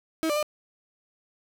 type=tone with pitch steps; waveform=35% pulse; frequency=320.7 / 591 / 602 Hz; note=E4 / D5 / D5; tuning=-48 / +11 / +43 cents; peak=-22 dBFS; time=0.23-0.428 s; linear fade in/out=0 ms; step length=66 ms; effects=none